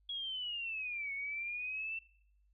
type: linear two-way sweep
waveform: sine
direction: down then up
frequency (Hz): 3339 to 2200 to 2684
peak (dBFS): -37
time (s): 0.09-1.99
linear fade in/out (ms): 5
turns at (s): 1.13
effects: noise-tail reverb RT60 0.7 s tail -23 dB re dry + added 50 Hz sine -67 dBFS peak until 2.53 s